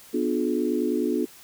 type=chord; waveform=sine; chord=B diminished seventh; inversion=none; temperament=just; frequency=246.9 / 296.3 / 355.6 / 426.7 Hz; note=B3 / D4 / F4 / Ab4; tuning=0 / +15 / +31 / +47 cents; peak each=-27 / -27 / -27 / -29 dBFS; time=0.13-1.26 s; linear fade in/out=20 ms; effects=white hiss -49 dBFS RMS until 1.43 s